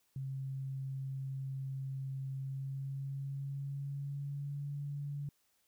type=tone with pitch glide; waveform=sine; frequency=134.5 to 143.32 Hz; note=C3 to D3; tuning=+48 to -42 cents; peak=-37 dBFS; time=0.16-5.29 s; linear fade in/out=2 ms; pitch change=+110 cents; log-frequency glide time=2.34-4.75 s; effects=white hiss -75 dBFS RMS until 5.67 s